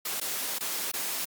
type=noise with dropouts; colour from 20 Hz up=white; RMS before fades=-32 dBFS; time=0.05-1.25 s; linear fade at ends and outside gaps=5 ms; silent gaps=0.201-0.213 / 0.586-0.606 / 0.916-0.937 s; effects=high-pass 200 Hz 12 dB/octave + Opus 48 kbps